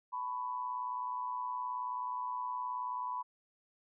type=tone with amplitude modulation; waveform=sine; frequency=995 Hz; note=B5; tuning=13 cents sharp; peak=-32 dBFS; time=0.12-3.23 s; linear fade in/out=20 ms; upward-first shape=sine; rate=119 Hz; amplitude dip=65%; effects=none